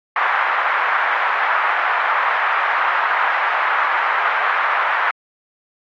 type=band-pass noise; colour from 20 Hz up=pink; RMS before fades=-18 dBFS; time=0.16-5.11 s; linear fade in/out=2 ms; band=890 to 1900 Hz; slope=24 dB/octave; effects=AAC 48 kbps